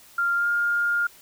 sine tone with pitch glide, 1393 to 1411.6 Hz, F6 to F6, -5 to +18 cents, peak -20 dBFS, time 0.18-1.07 s, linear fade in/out 5 ms, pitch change +23 cents, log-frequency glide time 0.35-0.48 s, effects white hiss -51 dBFS RMS until 1.21 s

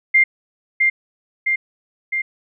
sine tone with echo, 2100 Hz, C7, 6 cents sharp, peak -9 dBFS, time 0.14-0.24 s, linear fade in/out 10 ms, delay 660 ms, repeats 3, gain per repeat -3 dB, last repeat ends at 2.22 s, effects none

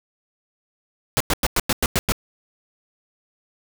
pink noise bursts, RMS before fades -19 dBFS, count 8, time 1.17-2.121 s, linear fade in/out 0 ms, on 34 ms, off 97 ms, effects none

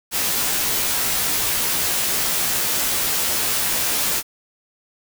white noise with comb filter, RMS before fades -21 dBFS, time 0.11-4.23 s, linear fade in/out 50 ms, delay 15 ms, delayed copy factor -0.75, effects none

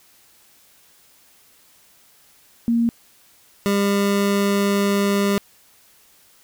sine / 25% pulse tone pair in turn, 233.1 / 200.6 Hz, A#3 / G3, 0 / +40 cents, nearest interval minor third, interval 260 cents, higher first, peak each -15 / -13 dBFS, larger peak second, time 2.68-2.89 / 3.66-5.38 s, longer second, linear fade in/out 0 ms, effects white hiss -54 dBFS RMS until 6.43 s

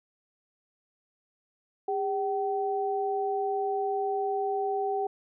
sine tone pair together, 403.7 / 766.1 Hz, G#4 / G5, -49 / -40 cents, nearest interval major seventh, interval 1109 cents, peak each -29 / -29 dBFS, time 1.88-5.07 s, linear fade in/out 5 ms, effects none

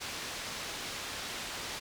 white low-pass noise, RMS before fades -40 dBFS, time 0-1.8 s, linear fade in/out 20 ms, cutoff 5100 Hz, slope 12 dB/octave, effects none

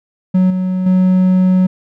triangle tone with level steps, 185 Hz, F#3, in tune, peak -6 / -12 / -6 dBFS, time 0.34-1.67 s, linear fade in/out 10 ms, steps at 0.5 / 0.86 s, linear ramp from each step 5 ms, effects none

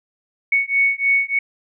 sine beating tone pair, 2219 / 2222.3 Hz, C#7 / C#7, +1 / +4 cents, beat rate 3.3 Hz, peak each -18 dBFS, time 0.52-1.39 s, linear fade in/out 5 ms, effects none

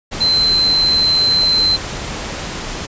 sine tone in noise, 4091 Hz, C8, 40 cents flat, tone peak -11 dBFS, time 0.2-1.77 s, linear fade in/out 20 ms, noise pink, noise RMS -25 dBFS, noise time 0.11-2.87 s, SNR +11 dB, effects resampled to 16000 Hz

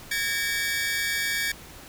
sawtooth tone cluster, 1653 / 1816 / 2284 Hz, G#6 / A#6 / D7, -9 / -46 / -49 cents, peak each -26 dBFS, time 0.11-1.52 s, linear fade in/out 5 ms, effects pink hiss -45 dBFS RMS until 1.88 s

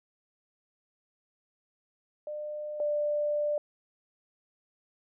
sine tone pair in turn, 600 / 592.1 Hz, D5 / D5, +37 / +14 cents, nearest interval unison, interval 23 cents, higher first, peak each -34 / -26 dBFS, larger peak second, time 2.27-2.8 / 2.8-3.58 s, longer second, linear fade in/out 2 ms, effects none

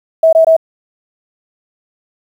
sine tone bursts, 648 Hz, E5, 30 cents flat, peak -4 dBFS, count 3, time 0.23-0.566 s, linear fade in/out 5 ms, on 98 ms, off 21 ms, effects 7-bit

